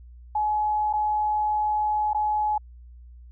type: tone with dropouts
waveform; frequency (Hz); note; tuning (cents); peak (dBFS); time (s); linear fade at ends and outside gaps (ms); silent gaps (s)
sine; 847; G#5; +34; -21; 0.35-2.58; 5; 0.929-0.935 / 2.133-2.146
effects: added 60 Hz sine -43 dBFS peak until 3.31 s